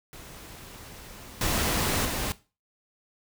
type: noise with level steps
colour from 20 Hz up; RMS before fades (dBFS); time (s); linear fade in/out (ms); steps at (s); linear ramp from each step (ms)
pink; -45 / -26 / -30; 0.13-2.32; 0; 1.41 / 2.05; 2
effects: noise-tail reverb RT60 0.3 s tail -17 dB re dry